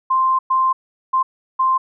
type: tone bursts at uneven times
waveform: sine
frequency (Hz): 1046.5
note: C6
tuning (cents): 0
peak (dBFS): -13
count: 4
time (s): 0.1-0.39 / 0.5-0.73 / 1.13-1.23 / 1.59-1.78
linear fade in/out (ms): 10
effects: none